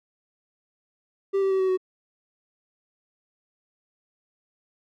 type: tone with pitch steps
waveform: triangle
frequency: 392 / 387.1 / 382.2 / 377.3 / 372.6 Hz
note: G4 / G4 / G4 / F#4 / F#4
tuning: 0 / -22 / -44 / +34 / +12 cents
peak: -18 dBFS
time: 1.33-1.775 s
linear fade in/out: 20 ms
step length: 89 ms
effects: none